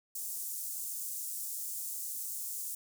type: high-pass noise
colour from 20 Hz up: pink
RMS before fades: -39 dBFS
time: 0.15-2.75 s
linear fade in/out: 5 ms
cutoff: 7500 Hz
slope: 24 dB/octave
effects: none